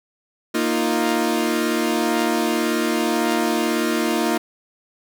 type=chord; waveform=sawtooth; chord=Bb suspended fourth; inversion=none; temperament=equal; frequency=233.1 / 311.1 / 349.2 Hz; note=Bb3 / Eb4 / F4; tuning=0 / 0 / 0 cents; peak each=-19 dBFS; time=0.54-4.38 s; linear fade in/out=10 ms; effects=none